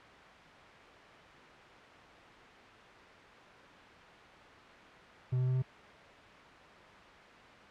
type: tone with pitch steps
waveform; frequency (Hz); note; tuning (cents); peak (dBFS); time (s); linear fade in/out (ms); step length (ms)
triangle; 126.6 / 127.55 / 128.52 / 129.48; B2 / C3 / C3 / C3; +43 / -44 / -31 / -18; -26; 5.32-5.624; 10; 76
effects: white hiss -52 dBFS RMS until 7.7 s + low-pass 2000 Hz 12 dB/octave